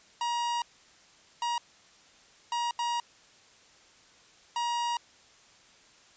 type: tone bursts at uneven times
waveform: 45% pulse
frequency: 950 Hz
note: A#5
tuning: 33 cents sharp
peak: -28 dBFS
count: 5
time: 0.21-0.62 / 1.42-1.58 / 2.52-2.71 / 2.79-3 / 4.56-4.97 s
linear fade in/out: 2 ms
effects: white hiss -58 dBFS RMS until 6.16 s + resampled to 16000 Hz